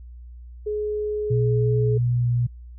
sine tone with pitch glide, 421.3 to 424.2 Hz, G#4 to G#4, +25 to +37 cents, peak -23 dBFS, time 0.66-1.98 s, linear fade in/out 10 ms, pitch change +12 cents, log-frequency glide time 1.41-1.67 s
sine tone with vibrato, 121.3 Hz, B2, 31 cents flat, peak -18 dBFS, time 1.3-2.47 s, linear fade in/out 10 ms, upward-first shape sine, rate 2.7 Hz, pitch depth 9 cents each way
effects added 60 Hz sine -38 dBFS peak until 2.78 s

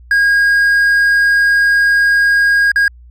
triangle tone with dropouts, 1632 Hz, G#6, 31 cents flat, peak -6 dBFS, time 0.11-2.88 s, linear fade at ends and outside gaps 2 ms, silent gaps 2.717-2.759 s, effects added 60 Hz sine -36 dBFS peak until 3.1 s + MP3 64 kbps

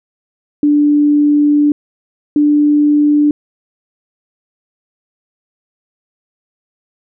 sine tone pair in turn, 293.7 / 295.1 Hz, D4 / D4, 0 / +8 cents, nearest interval unison, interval 8 cents, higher second, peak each -7 dBFS, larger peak neither, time 0.63-1.72 / 2.36-3.31 s, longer first, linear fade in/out 2 ms, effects none

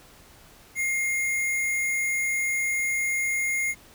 sine tone with sample-and-hold, 2123 Hz, C7, 25 cents sharp, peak -23 dBFS, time 0.75-3.75 s, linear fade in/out 50 ms, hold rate 8820 Hz, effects pink hiss -52 dBFS RMS until 3.94 s

